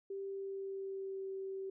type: tone with pitch glide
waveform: sine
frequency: 392 to 385.5 Hz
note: G4 to G4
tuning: 0 to -29 cents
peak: -39 dBFS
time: 0.1-1.7 s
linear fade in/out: 5 ms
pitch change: -29 cents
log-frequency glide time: 0.25-1.28 s
effects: none